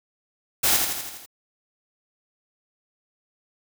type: noise with echo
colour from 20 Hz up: white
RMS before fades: -20 dBFS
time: 0.63-0.77 s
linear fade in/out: 10 ms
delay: 82 ms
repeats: 6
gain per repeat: -4 dB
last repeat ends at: 1.262 s
effects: none